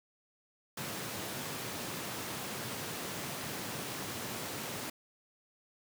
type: high-pass noise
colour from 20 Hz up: pink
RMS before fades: -40 dBFS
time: 0.77-4.9 s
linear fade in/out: 5 ms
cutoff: 110 Hz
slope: 24 dB/octave
effects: none